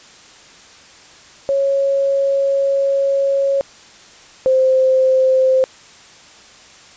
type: tone pair in turn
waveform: sine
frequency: 551 / 522.2 Hz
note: C#5 / C5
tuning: -11 / -3 cents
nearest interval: minor second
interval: 92 cents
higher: first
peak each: -13 / -10 dBFS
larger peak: second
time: 1.49-3.61 / 4.46-5.64 s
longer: first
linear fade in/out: 0 ms
effects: white hiss -43 dBFS RMS until 6.96 s + resampled to 16000 Hz